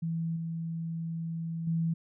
sine tone with level steps, 164.81 Hz, E3, in tune, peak -29 / -32 / -26 dBFS, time 0.02-1.94 s, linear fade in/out 10 ms, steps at 0.36 / 1.67 s, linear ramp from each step 5 ms, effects none

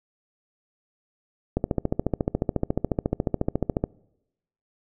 click train, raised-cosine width 2 ms, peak -9 dBFS, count 33, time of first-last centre 1.57-3.84 s, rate 14.1 Hz, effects noise-tail reverb RT60 0.9 s tail -25 dB re dry

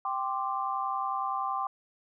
sine chord, G suspended fourth, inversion none, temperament just, 784 / 1045.3 / 1176 Hz, G5 / C6 / D6, 0 / -2 / +2 cents, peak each -33 dBFS, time 0.05-1.67 s, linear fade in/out 2 ms, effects none

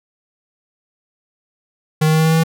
square tone with pitch steps, 155.56 / 156.73 / 157.91 / 159.1 / 160.3 / 161.51 / 162.73 Hz, D#3 / D#3 / D#3 / D#3 / E3 / E3 / E3, 0 / +13 / +26 / +39 / -48 / -35 / -22 cents, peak -12 dBFS, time 2.01-2.437 s, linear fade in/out 10 ms, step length 61 ms, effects none

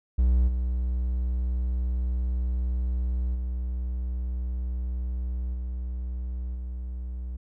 triangle tone with level steps, 61.74 Hz, B1, in tune, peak -16 / -22 / -25 / -27 / -29 dBFS, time 0.18-7.37 s, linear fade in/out 10 ms, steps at 0.47 / 3.34 / 5.53 / 6.54 s, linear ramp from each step 20 ms, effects none

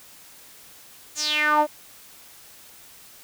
sawtooth tone with band-pass filter sweep, 301.5 Hz, D4, 46 cents sharp, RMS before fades -21 dBFS, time 1.15-1.67 s, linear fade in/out 50 ms, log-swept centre 7400 to 620 Hz, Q 5.8, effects white hiss -48 dBFS RMS until 3.23 s

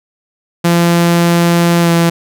sawtooth tone with pitch glide, 171.1 to 168.65 Hz, F3 to E3, -35 to +40 cents, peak -4 dBFS, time 0.64-2.1 s, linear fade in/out 10 ms, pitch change -25 cents, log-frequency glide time 1.81-1.9 s, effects none

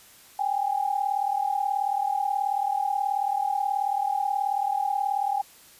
sine tone pair together, 786 / 824.5 Hz, G5 / G#5, +4 / -13 cents, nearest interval minor second, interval 83 cents, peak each -26 dBFS, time 0.39-5.42 s, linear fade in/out 5 ms, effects white hiss -52 dBFS RMS until 5.79 s + resampled to 32000 Hz

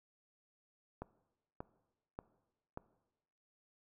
click train, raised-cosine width 1 ms, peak -28 dBFS, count 4, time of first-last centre 1.02-2.774 s, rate 1.71 Hz, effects noise-tail reverb RT60 1.0 s tail -19 dB re dry

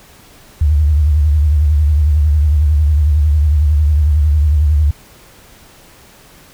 sine tone with vibrato, 74.8 Hz, D2, 32 cents sharp, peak -8 dBFS, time 0.61-4.91 s, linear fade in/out 5 ms, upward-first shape triangle, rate 11 Hz, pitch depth 120 cents each way, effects pink hiss -43 dBFS RMS until 6.53 s

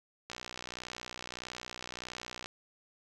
click train, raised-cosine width 0.2 ms, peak -23 dBFS, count 134, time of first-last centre 0.3-2.459 s, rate 61.6 Hz, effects none

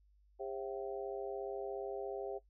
harmonic tone with a mistuned harmonic, 134 Hz, C3, 42 cents sharp, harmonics 3 / 4 / 5 / 6, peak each -42 / -44 / -46 / -48 dBFS, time 0.39-2.39 s, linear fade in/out 20 ms, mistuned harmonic 6, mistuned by -81 cents, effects noise-tail reverb RT60 0.1 s tail -17 dB re dry + added 50 Hz sine -65 dBFS peak until 2.49 s

